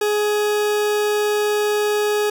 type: tone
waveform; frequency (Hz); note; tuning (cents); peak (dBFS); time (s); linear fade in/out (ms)
40% pulse; 418.4; G#4; +13; -16; 0.01-2.3; 5
effects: none